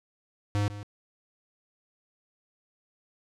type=tone with echo; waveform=square; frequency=102.7 Hz; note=G#2; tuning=19 cents flat; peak=-25 dBFS; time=0.55-0.68 s; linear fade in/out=0 ms; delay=150 ms; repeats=1; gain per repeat=-13 dB; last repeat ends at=0.83 s; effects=low-pass 8000 Hz 12 dB/octave